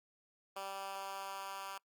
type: tone with high-pass filter sweep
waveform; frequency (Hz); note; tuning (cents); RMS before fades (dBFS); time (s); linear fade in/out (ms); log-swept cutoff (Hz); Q
10% pulse; 195; G3; -9; -44; 0.56-1.78; 5; 650 to 1100; 1.4
effects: noise-tail reverb RT60 0.1 s tail -23 dB re dry + Opus 24 kbps